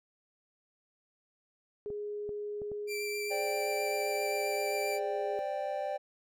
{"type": "tone with pitch glide", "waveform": "sine", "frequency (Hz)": [415.3, 411.2], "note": ["G#4", "G#4"], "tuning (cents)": [0, -17], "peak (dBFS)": -35, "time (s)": [1.86, 5.39], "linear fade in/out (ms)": 0, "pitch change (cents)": -17, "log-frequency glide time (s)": [3.81, 4.49]}
{"type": "clicks", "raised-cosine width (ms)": 2, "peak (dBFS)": -32, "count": 4, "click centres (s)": [1.903, 2.292, 2.618, 2.717]}
{"type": "tone with vibrato", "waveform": "sawtooth", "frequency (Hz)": 2349, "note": "D7", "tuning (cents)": 0, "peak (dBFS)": -33, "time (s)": [2.87, 5], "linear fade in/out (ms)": 50, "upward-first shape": "sine", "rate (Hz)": 7.6, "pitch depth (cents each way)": 13}
{"type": "chord", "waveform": "triangle", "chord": "C suspended second", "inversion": "none", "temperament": "just", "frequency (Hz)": [523.3, 588.7, 784.9], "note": ["C5", "D5", "G5"], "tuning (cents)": [0, 4, 2], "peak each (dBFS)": [-38, -33, -35], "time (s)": [3.3, 5.98], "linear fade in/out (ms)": 20}
{"effects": []}